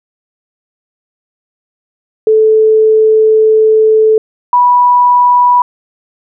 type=tone pair in turn; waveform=sine; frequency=436.7 / 980.4 Hz; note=A4 / B5; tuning=-13 / -13 cents; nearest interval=octave + major second; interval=1400 cents; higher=second; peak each=-4 dBFS; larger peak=neither; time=2.27-4.18 / 4.53-5.62 s; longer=first; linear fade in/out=2 ms; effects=none